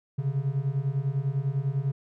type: beating tone pair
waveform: triangle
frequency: 132.5 / 142.5 Hz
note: C3 / C#3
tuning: +22 / +48 cents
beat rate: 10 Hz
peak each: -26 dBFS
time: 0.18-1.92 s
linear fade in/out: 10 ms
effects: none